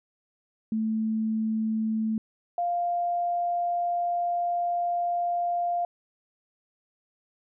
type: tone pair in turn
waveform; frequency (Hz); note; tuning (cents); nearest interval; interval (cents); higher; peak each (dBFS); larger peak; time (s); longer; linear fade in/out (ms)
sine; 220 / 698.5; A3 / F5; 0 / 0; octave + minor sixth; 2000; second; -24; neither; 0.72-2.18 / 2.58-5.85; second; 2
effects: none